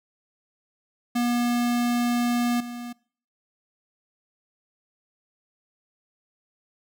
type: tone with level steps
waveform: square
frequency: 240.6 Hz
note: B3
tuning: 45 cents flat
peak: -22 / -34 dBFS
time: 1.15-2.93 s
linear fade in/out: 10 ms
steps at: 2.6 s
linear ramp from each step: 5 ms
effects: noise-tail reverb RT60 0.5 s tail -24 dB re dry